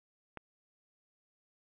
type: click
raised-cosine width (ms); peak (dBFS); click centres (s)
0.5; -27; 0.373
effects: resampled to 8000 Hz + 10-bit